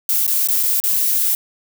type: noise with dropouts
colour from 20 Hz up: violet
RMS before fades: -17 dBFS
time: 0.09-1.35 s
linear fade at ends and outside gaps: 1 ms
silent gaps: 0.266-0.277 / 0.473-0.486 / 0.629-0.633 / 0.801-0.838 s
effects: none